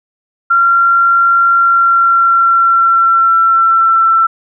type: tone with pitch glide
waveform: sine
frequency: 1375 to 1340.5 Hz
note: F6 to E6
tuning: -27 to +29 cents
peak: -6 dBFS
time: 0.5-4.27 s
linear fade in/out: 10 ms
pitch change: -44 cents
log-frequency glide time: 1.53-4.09 s
effects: none